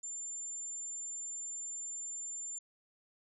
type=tone; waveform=sine; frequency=7210 Hz; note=A8; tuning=41 cents sharp; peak=-39 dBFS; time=0.03-2.59 s; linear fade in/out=10 ms; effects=none